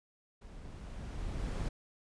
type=noise with level ramp; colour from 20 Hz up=brown; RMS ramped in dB=-50 to -34 dBFS; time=0.41-1.69 s; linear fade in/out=10 ms; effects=resampled to 22050 Hz